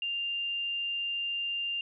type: tone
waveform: sine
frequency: 2794 Hz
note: F7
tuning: in tune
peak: -30 dBFS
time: 0.02-1.81 s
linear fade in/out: 2 ms
effects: none